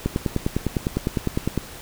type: click train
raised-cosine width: 3 ms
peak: -8 dBFS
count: 16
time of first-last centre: 0.06-1.577 s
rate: 9.89 Hz
effects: pink hiss -39 dBFS RMS until 1.81 s